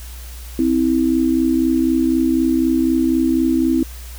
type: tone pair together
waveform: sine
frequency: 260.3 / 324.3 Hz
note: C4 / E4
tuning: -9 / -28 cents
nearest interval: major third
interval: 381 cents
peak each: -16 dBFS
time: 0.59-3.83 s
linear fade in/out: 2 ms
effects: added 60 Hz sine -31 dBFS peak until 4.18 s + white hiss -40 dBFS RMS until 4.18 s